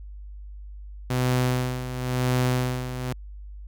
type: tone with tremolo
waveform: sawtooth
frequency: 126.3 Hz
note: B2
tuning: 39 cents sharp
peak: -16 dBFS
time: 1.1-3.13 s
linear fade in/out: 5 ms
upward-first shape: sine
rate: 0.96 Hz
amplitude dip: 70%
effects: added 50 Hz sine -37 dBFS peak until 3.67 s